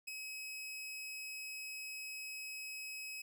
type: tone with ADSR envelope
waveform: sawtooth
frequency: 2550 Hz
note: D#7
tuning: 42 cents sharp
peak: -35 dBFS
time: 0.07-3.22 s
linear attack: 14 ms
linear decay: 5 ms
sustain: -5 dB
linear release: 6 ms
effects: none